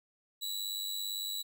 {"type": "tone with amplitude modulation", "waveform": "sawtooth", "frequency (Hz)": 3924, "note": "B7", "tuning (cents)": -12, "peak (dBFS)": -29, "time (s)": [0.41, 1.43], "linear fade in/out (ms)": 20, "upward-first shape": "sine", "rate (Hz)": 97.8, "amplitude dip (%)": 65, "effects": []}